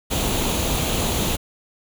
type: noise with comb filter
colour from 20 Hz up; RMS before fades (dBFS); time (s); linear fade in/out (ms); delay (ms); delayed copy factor
pink; -22; 0.1-1.37; 20; 0.29; +0.5
effects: none